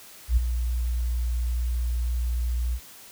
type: tone with ADSR envelope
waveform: sine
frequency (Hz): 59.9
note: A#1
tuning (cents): +48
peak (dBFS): -14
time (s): 0.28-2.8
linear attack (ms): 90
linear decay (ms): 13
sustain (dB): -9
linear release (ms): 63
effects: white hiss -47 dBFS RMS until 3.11 s